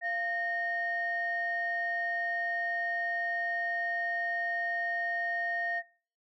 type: tone pair together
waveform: sine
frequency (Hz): 691.5 / 1846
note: F5 / A#6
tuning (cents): -17 / -17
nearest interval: octave + perfect fourth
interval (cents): 1700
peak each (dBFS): -34 / -30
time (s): 0.01-5.83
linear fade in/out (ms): 50
effects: noise-tail reverb RT60 0.4 s tail -18 dB re dry + tanh soft clip ceiling -23 dBFS